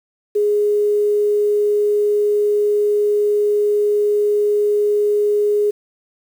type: tone with quantisation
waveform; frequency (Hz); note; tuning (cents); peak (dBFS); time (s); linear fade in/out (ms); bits
sine; 415.3; G#4; 0; -13; 0.35-5.71; 10; 7
effects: none